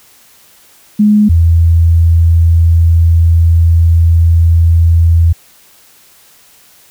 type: tone pair in turn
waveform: sine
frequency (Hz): 209.9 / 83.3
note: G#3 / E2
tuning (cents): +19 / +19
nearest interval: octave + major third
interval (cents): 1600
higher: first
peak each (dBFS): -4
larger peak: neither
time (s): 0.99-1.29 / 1.29-5.33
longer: second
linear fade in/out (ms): 10
effects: white hiss -44 dBFS RMS until 6.9 s